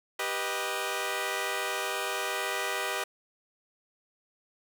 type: chord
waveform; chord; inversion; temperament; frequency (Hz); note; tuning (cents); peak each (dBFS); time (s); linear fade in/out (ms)
10% pulse; G augmented; none; equal with one note detuned; 392 / 490.2 / 622.3; G4 / B4 / D#5; 0 / -13 / 0; -26; 0.19-3.04; 5
effects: none